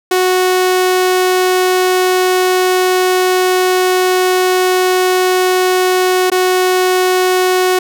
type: tone with dropouts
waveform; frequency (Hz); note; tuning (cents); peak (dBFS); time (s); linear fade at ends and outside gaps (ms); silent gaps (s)
sawtooth; 368.3; F#4; -8; -6; 0.11-7.79; 5; 6.301-6.317
effects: none